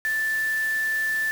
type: tone in noise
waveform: sine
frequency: 1760 Hz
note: A6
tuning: in tune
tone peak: -22 dBFS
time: 0.05-1.31 s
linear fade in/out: 0 ms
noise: white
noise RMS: -39 dBFS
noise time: 0.05-1.31 s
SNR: +14 dB
effects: none